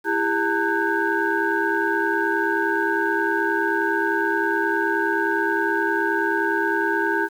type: tone cluster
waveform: sine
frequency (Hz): 332.7 / 402.3 / 900 / 1506 / 1619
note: E4 / G4 / A5 / F#6 / G#6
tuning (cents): +16 / +45 / +39 / +30 / -45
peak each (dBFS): -25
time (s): 0.04-7.29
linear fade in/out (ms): 50
effects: tanh soft clip ceiling -9 dBFS + 8-bit